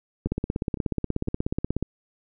two click trains, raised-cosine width 3 ms, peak -12 / -23 dBFS, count 27 / 3, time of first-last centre 0.26-1.826 / 0.27-1.275 s, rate 16.6 / 1.99 Hz, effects none

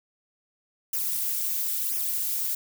violet noise with flanger, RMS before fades -28 dBFS, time 0.93-2.55 s, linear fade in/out 5 ms, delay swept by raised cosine 0.23 to 5.43 ms, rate 0.98 Hz, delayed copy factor -0.9, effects none

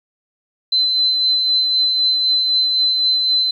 sine tone with tremolo, 4053 Hz, B7, 44 cents sharp, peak -12 dBFS, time 0.72-3.51 s, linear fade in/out 5 ms, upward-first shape sine, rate 3.9 Hz, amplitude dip 30%, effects 8-bit

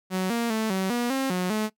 sawtooth tone with pitch steps, 186.4 / 234 / 220.1 / 189.8 / 240.6 / 267.5 / 181.7 / 215.2 Hz, F#3 / A#3 / A3 / F#3 / B3 / C4 / F#3 / A3, +13 / +7 / +1 / +44 / -45 / +38 / -31 / -38 cents, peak -20 dBFS, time 0.1-1.7 s, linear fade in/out 50 ms, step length 200 ms, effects noise-tail reverb RT60 0.1 s tail -21 dB re dry

